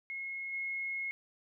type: tone with level steps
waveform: sine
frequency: 2166 Hz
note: C#7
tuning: 41 cents flat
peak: -37 / -34 dBFS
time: 0.1-1.11 s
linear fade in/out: 0 ms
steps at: 0.52 s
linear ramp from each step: 20 ms
effects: none